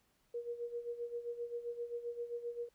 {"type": "tone with tremolo", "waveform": "sine", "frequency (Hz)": 475.1, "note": "A#4", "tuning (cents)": 33, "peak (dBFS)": -36, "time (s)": [0.34, 2.69], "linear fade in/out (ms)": 5, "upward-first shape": "sine", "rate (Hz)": 7.6, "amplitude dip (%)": 75, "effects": ["pink hiss -75 dBFS RMS until 2.74 s"]}